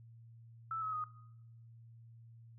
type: tone with pitch steps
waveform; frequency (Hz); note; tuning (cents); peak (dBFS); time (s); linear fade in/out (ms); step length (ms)
sine; 1318.5 / 1281 / 1244.5; E6 / E6 / D#6; 0 / -50 / 0; -36; 0.71-1.04; 2; 110
effects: noise-tail reverb RT60 0.8 s tail -19 dB re dry + added 115 Hz sine -54 dBFS peak until 2.58 s